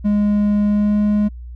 triangle tone with pitch glide, 206.9 to 208.5 Hz, G#3 to G#3, -6 to +7 cents, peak -11 dBFS, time 0.04-1.29 s, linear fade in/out 20 ms, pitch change +13 cents, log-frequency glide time 0.66-0.98 s, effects added 60 Hz sine -30 dBFS peak until 1.55 s

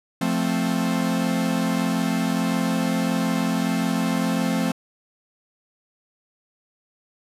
45% pulse chord, F major, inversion none, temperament equal, 174.61 / 220 / 261.6 Hz, F3 / A3 / C4, 0 / 0 / 0 cents, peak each -25 dBFS, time 0.21-4.72 s, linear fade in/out 5 ms, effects resampled to 32000 Hz

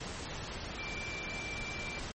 sine tone in noise, 2349 Hz, D7, in tune, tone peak -40 dBFS, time 0.78-2 s, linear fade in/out 10 ms, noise pink, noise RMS -41 dBFS, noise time 0-2.12 s, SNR -2 dB, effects MP3 32 kbps

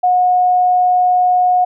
sine tone, 726 Hz, F#5, 33 cents flat, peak -9 dBFS, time 0.03-1.65 s, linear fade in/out 10 ms, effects none

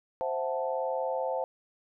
sine chord, F# half-diminished seventh, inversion second, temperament equal, 523.3 / 659.3 / 740 / 880 Hz, C5 / E5 / F#5 / A5, 0 / 0 / 0 / 0 cents, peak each -31 / -35 / -37 / -35 dBFS, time 0.21-1.44 s, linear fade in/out 0 ms, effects none

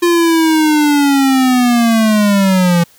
square linear sweep, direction down, 349.2 to 168.8 Hz, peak -9 dBFS, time 0.02-2.84 s, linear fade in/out 10 ms, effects white hiss -47 dBFS RMS until 2.98 s

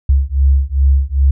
sine beating tone pair, 67.2 / 69.7 Hz, C2 / C#2, +47 / +10 cents, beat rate 2.5 Hz, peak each -12 dBFS, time 0.09-1.31 s, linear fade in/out 5 ms, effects none

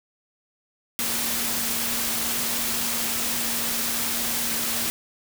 sine tone in noise, 233.1 Hz, A#3, in tune, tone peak -37 dBFS, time 0.99-4.9 s, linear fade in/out 0 ms, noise white, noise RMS -26 dBFS, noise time 0.99-4.9 s, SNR -14 dB, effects none

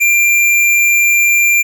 sine tone with hard clipping, 2378 Hz, D7, 21 cents sharp, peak -9 dBFS, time 0-1.63 s, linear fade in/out 20 ms, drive 17 dB, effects none

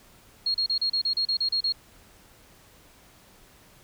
sine tone bursts, 4279 Hz, C8, 38 cents sharp, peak -22 dBFS, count 11, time 0.46-1.724 s, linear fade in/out 5 ms, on 84 ms, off 34 ms, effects pink hiss -55 dBFS RMS until 3.83 s

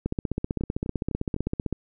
two click trains, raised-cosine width 3 ms, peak -17 / -13 dBFS, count 4 / 27, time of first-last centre 0.61-1.364 / 0.06-1.727 s, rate 3.98 / 15.6 Hz, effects none

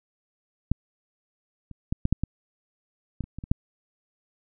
clicks, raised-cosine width 5 ms, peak -9 / -28 / -13 / -10 / -7 / -13 / -16 / -27 / -23 / -24 / -7 dBFS, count 11, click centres 0.716 / 1.713 / 1.925 / 2.054 / 2.126 / 2.236 / 3.207 / 3.24 / 3.386 / 3.439 / 3.515 s, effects none

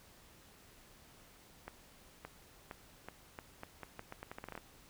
accelerating click train, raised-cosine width 0.5 ms, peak -29 dBFS, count 17, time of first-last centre 1.68-4.577 s, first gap 570 ms, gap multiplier 0.81, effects pink hiss -61 dBFS RMS until 4.89 s

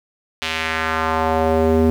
square tone with band-pass filter sweep, 80.3 Hz, E2, 45 cents flat, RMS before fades -18 dBFS, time 0.42-1.9 s, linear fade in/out 0 ms, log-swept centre 3100 to 310 Hz, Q 1.6, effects 7-bit

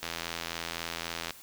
click train, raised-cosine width 0.2 ms, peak -16 dBFS, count 108, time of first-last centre 0.03-1.307 s, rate 83.8 Hz, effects white hiss -51 dBFS RMS until 1.42 s

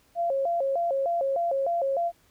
sine tone with vibrato, 611 Hz, D#5, 32 cents flat, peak -23 dBFS, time 0.15-2.12 s, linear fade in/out 50 ms, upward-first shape square, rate 3.3 Hz, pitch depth 200 cents each way, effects pink hiss -63 dBFS RMS until 2.3 s

